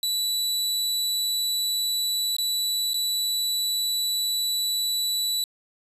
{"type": "tone with dropouts", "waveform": "sawtooth", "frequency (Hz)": 3951, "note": "B7", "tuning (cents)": 0, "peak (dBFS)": -20, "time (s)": [0.03, 5.44], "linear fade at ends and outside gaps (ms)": 1, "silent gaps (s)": [[2.366, 2.384], [2.934, 2.942]], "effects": ["resampled to 32000 Hz", "10-bit"]}